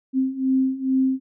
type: beating tone pair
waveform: sine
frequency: 261.6 / 263.9 Hz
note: C4 / C4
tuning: 0 / +15 cents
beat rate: 2.3 Hz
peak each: -23 / -20 dBFS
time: 0.13-1.2 s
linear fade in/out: 50 ms
effects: none